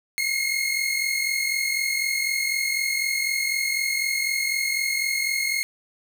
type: tone pair together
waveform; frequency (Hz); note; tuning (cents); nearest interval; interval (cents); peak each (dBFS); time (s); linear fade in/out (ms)
sawtooth; 2132 / 2176; C7 / C#7; +32 / -33; unison; 35; -22; 0.18-5.63; 0
effects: none